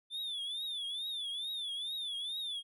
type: tone with vibrato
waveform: triangle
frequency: 3520 Hz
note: A7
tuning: in tune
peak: -35 dBFS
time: 0.1-2.63 s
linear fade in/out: 50 ms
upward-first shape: triangle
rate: 2.3 Hz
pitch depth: 150 cents each way
effects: none